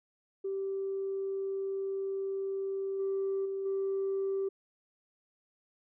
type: tone with level steps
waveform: sine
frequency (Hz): 389.3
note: G4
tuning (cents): -12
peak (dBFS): -31 / -28 / -32 / -28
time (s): 0.44-4.49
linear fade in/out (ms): 10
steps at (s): 2.99 / 3.45 / 3.65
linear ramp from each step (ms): 10
effects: tanh soft clip ceiling -26 dBFS